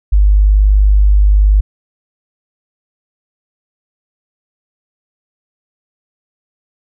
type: tone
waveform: sine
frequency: 50.5 Hz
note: G#1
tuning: 48 cents flat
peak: -5 dBFS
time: 0.12-1.61 s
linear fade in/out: 10 ms
effects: none